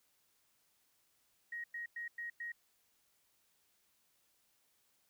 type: tone bursts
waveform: sine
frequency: 1884 Hz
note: A#6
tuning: 18 cents sharp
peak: -40 dBFS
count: 5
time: 1.52-2.52 s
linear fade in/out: 5 ms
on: 120 ms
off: 100 ms
effects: white hiss -75 dBFS RMS until 5.09 s